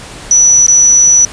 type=tone with dropouts; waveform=sine; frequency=5920 Hz; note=F#8; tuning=in tune; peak=-3 dBFS; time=0.31-1.25 s; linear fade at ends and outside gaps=1 ms; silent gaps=0.665-0.682 s; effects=pink hiss -29 dBFS RMS until 1.32 s + resampled to 22050 Hz